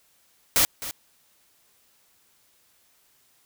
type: noise with echo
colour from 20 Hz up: white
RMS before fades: -19 dBFS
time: 0.56-0.65 s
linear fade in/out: 0 ms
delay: 260 ms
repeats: 1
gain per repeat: -14 dB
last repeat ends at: 0.91 s
effects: white hiss -63 dBFS RMS until 3.45 s